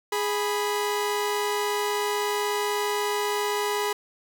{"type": "tone pair together", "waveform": "sawtooth", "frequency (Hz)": [414.5, 985.9], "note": ["G#4", "B5"], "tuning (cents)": [-3, -3], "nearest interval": "octave + minor third", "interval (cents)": 1500, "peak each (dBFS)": [-22, -25], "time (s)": [0.12, 3.93], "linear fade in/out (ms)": 5, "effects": []}